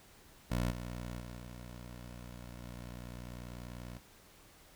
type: tone with level steps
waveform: 15% pulse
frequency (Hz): 60.3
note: B1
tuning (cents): -41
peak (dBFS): -25 / -34 / -38 / -40 / -38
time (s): 0.5-3.99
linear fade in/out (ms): 20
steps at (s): 0.7 / 1.19 / 1.38 / 2.62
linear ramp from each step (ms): 20
effects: pink hiss -60 dBFS RMS until 4.75 s